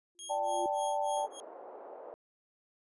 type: tone with exponential growth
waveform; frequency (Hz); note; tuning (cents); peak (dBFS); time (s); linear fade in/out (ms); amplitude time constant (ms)
sine; 349.2; F4; 0; -33; 0.15-0.66; 1; 110
type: tone with tremolo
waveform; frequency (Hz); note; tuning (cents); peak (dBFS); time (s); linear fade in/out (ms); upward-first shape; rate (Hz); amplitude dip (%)
10% pulse; 3269; G#7; -28; -32; 0.19-1.4; 0; sine; 3.4; 100
type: chord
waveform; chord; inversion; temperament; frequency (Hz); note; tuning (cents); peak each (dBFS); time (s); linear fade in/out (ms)
sine; D suspended fourth; none; just; 587.3 / 783.1 / 881; D5 / G5 / A5; 0 / -2 / +2; -34; 0.29-1.27; 20
type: band-pass noise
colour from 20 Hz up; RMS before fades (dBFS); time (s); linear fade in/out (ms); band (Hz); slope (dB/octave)
white; -48; 1.17-2.14; 0; 420 to 760; 24
effects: resampled to 24000 Hz